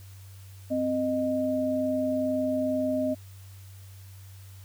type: tone pair together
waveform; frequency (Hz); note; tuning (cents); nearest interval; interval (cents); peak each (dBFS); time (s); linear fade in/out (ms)
sine; 259.8 / 618; C4 / D#5; -12 / -12; octave + minor third; 1500; -27; 0.7-3.15; 20
effects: added 96 Hz sine -44 dBFS peak until 4.64 s + white hiss -56 dBFS RMS until 4.64 s